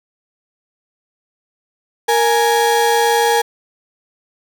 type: tone pair together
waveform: 35% pulse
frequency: 466.2 / 834 Hz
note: A#4 / G#5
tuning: 0 / +7 cents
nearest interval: minor seventh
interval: 1007 cents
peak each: -13 dBFS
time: 2.08-3.42 s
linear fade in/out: 10 ms
effects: none